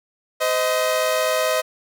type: tone pair together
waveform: sawtooth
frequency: 513 / 629 Hz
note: C5 / D#5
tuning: -34 / +19 cents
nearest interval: major third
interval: 353 cents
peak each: -19 / -16 dBFS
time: 0.4-1.62 s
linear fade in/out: 20 ms
effects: none